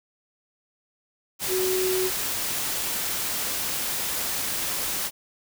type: tone in noise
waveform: sine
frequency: 372.1 Hz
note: F#4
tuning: 10 cents sharp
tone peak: -23 dBFS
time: 1.48-2.11 s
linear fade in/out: 50 ms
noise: white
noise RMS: -28 dBFS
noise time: 1.39-5.11 s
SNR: +2 dB
effects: none